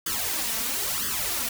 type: noise with flanger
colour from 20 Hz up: white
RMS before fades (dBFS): -28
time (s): 0.06-1.49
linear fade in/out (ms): 5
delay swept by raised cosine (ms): 0.62 to 4.52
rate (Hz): 1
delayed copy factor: +0.9
effects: none